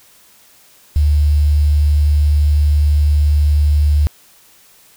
sine tone with quantisation, 74 Hz, D2, 14 cents sharp, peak -9 dBFS, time 0.96-4.07 s, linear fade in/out 0 ms, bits 6, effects white hiss -48 dBFS RMS until 4.96 s

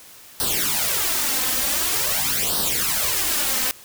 white noise with flanger, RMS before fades -22 dBFS, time 0.4-3.71 s, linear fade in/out 0 ms, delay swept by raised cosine 0.21 to 3.91 ms, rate 0.46 Hz, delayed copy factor +0.8, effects white hiss -45 dBFS RMS until 3.84 s

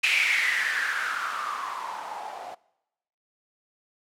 violet noise with low-pass filter sweep, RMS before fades -28 dBFS, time 0.03-2.55 s, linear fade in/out 10 ms, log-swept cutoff 2500 to 690 Hz, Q 7.2, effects noise-tail reverb RT60 0.9 s tail -23 dB re dry

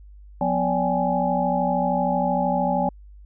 sine tone cluster, 179.3 / 248.8 / 574 / 790 / 843 Hz, F3 / B3 / D5 / G5 / G#5, +46 / +13 / -40 / +13 / +26 cents, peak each -26 / -27 / -25 / -26 / -25 dBFS, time 0.41-2.89 s, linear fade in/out 2 ms, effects added 50 Hz sine -42 dBFS peak until 3.25 s

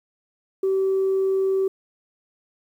sine tone, 384.2 Hz, G4, 35 cents flat, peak -17 dBFS, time 0.63-1.68 s, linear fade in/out 5 ms, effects tanh soft clip ceiling -15 dBFS + 9-bit

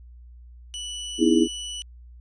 sawtooth tone, 2960 Hz, F#7, in tune, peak -28 dBFS, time 0.74-1.82 s, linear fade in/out 0 ms
sine chord, E major seventh, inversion second, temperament just, 247.2 / 309 / 329.6 / 412 Hz, B3 / D#4 / E4 / G#4, +2 / -12 / 0 / -14 cents, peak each -21 / -22 / -19 / -24 dBFS, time 1.18-1.48 s, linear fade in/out 50 ms
effects added 60 Hz sine -43 dBFS peak until 2.2 s + resampled to 22050 Hz

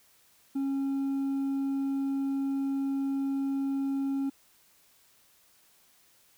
sine tone with hard clipping, 273.6 Hz, C#4, 23 cents flat, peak -28 dBFS, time 0.55-4.3 s, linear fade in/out 10 ms, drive 2 dB, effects white hiss -63 dBFS RMS until 6.37 s

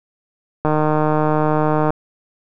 click train, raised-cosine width 1 ms, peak -4 dBFS, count 193, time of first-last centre 0.65-1.905 s, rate 153 Hz, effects none

